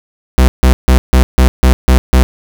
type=tone bursts; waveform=45% pulse; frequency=64.1 Hz; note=C2; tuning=35 cents flat; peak=-4 dBFS; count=8; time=0.38-2.23 s; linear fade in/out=0 ms; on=100 ms; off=150 ms; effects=none